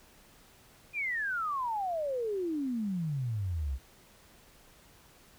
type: exponential sweep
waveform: sine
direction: down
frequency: 2489 to 61.74 Hz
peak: -30 dBFS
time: 0.93-3.79 s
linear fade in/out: 50 ms
effects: pink hiss -59 dBFS RMS until 5.38 s